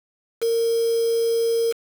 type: tone with quantisation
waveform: sine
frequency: 460.7 Hz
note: A#4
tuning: 20 cents flat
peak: -18 dBFS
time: 0.41-1.73 s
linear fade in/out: 20 ms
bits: 5
effects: none